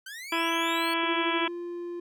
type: linear sweep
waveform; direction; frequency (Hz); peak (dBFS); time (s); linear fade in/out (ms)
sawtooth; up; 1500 to 4435; -35; 0.06-0.94; 5
type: harmonic tone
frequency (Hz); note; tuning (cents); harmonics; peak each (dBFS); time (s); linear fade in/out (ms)
332.3; E4; +14; 1 / 2 / 3 / 4 / 5 / 6 / 7 / 8 / 9 / 10; -31 / -37 / -30 / -36 / -35 / -40 / -33 / -37 / -39 / -35; 0.32-1.48; 5
type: tone with pitch glide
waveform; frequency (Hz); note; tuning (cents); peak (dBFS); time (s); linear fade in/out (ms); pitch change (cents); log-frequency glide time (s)
triangle; 344 to 347.6; F4 to F4; -26 to -8; -31; 1.03-2; 5; +18; 1.22-1.62
effects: none